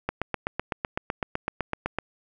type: click train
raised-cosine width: 0.5 ms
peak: -11 dBFS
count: 16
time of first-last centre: 0.09-1.986 s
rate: 7.91 Hz
effects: none